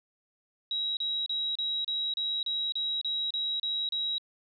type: tone bursts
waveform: sine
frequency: 3850 Hz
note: B7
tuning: 45 cents flat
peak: -28 dBFS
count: 12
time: 0.71-4.182 s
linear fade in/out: 2 ms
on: 260 ms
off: 32 ms
effects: none